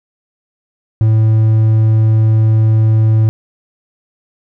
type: tone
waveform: triangle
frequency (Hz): 110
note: A2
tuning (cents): 0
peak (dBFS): -5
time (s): 1.01-3.29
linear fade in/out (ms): 0
effects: none